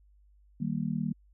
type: chord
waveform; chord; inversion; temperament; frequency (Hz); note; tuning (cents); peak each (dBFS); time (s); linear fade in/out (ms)
sine; Eb major; none; just; 155.56 / 194.45 / 233.3; Eb3 / G3 / Bb3; 0 / -14 / +2; -33; 0.6-1.13; 10
effects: added 50 Hz sine -58 dBFS peak until 1.33 s